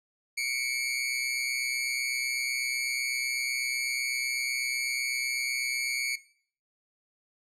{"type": "tone pair together", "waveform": "sawtooth", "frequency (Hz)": [2185, 2313], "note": ["C#7", "D7"], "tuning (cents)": [-26, -27], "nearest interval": "minor second", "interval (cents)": 99, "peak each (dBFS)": -28, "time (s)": [0.37, 6.16], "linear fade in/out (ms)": 10, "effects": ["noise-tail reverb RT60 0.5 s tail -17 dB re dry", "low-pass 11000 Hz 12 dB/octave"]}